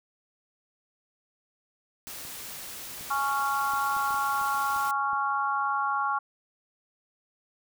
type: noise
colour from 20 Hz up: white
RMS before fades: -40 dBFS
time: 2.07-4.91 s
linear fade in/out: 0 ms
type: clicks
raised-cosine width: 3 ms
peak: -37 dBFS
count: 10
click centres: 2.074 / 2.251 / 3.01 / 3.736 / 3.966 / 4.107 / 4.144 / 4.414 / 4.763 / 5.132 s
type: chord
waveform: sine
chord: Db major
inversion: second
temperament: just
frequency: 831.5 / 1108.7 / 1385.9 Hz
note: Ab5 / Db6 / F6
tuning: +2 / 0 / -14 cents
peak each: -30 / -28 / -30 dBFS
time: 3.1-6.19 s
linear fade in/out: 10 ms
effects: none